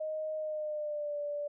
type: tone with pitch glide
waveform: sine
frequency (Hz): 622.3 to 584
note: D#5 to D5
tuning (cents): 0 to -10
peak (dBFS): -33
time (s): 0-1.48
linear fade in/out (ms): 10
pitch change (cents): -110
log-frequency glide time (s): 0.36-1.18
effects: none